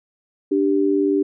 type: tone pair together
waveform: sine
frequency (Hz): 293.7 / 392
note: D4 / G4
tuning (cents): 0 / 0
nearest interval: perfect fourth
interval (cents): 500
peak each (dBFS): -18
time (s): 0.51-1.23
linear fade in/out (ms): 10
effects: none